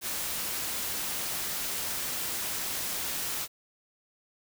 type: noise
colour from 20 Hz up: white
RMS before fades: -33 dBFS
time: 0.01-3.48 s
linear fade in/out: 50 ms
effects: none